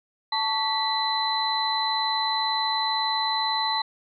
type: tone cluster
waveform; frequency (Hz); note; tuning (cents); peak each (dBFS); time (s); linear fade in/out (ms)
sine; 881 / 1128 / 1965 / 4029; A5 / C#6 / B6 / B7; +2 / +30 / -9 / +34; -26 / -32 / -33 / -26; 0.32-3.82; 5
effects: none